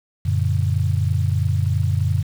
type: chord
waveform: sine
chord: Gb augmented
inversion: none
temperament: just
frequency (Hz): 92.5 / 115.62 / 144.53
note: Gb2 / Bb2 / D3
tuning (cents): 0 / -14 / -27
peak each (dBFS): -19 / -22 / -23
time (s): 0.25-2.23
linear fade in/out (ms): 10
effects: 7-bit